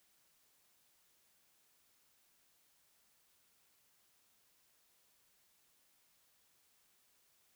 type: silence
effects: white hiss -73 dBFS RMS until 7.55 s